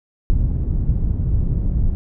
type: low-pass noise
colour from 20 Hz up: pink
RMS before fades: -18 dBFS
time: 0.3-1.95 s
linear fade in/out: 0 ms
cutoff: 120 Hz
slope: 12 dB/octave
effects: none